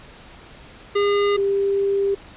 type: tone pair in turn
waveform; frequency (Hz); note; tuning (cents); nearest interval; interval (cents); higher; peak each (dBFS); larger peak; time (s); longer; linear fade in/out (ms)
square / sine; 406.2 / 396.5; G#4 / G4; -38 / +20; unison; 42; first; -17; neither; 0.95-1.37 / 1.37-2.15; second; 10
effects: pink hiss -44 dBFS RMS until 2.36 s + resampled to 8000 Hz